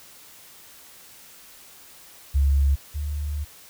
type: tone pair in turn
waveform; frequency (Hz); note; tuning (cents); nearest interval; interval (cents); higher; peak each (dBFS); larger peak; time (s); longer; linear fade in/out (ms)
sine; 69.5 / 73.63; C#2 / D2; +5 / +5; minor second; 100; second; -16 / -25; first; 2.34-2.76 / 2.94-3.45; second; 20
effects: white hiss -48 dBFS RMS until 3.69 s